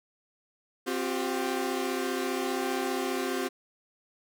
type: chord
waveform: sawtooth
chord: C suspended fourth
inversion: none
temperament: equal with one note detuned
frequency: 261.6 / 357 / 392 Hz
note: C4 / F4 / G4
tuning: 0 / +38 / 0 cents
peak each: -29 dBFS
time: 0.86-3.49 s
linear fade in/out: 20 ms
effects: none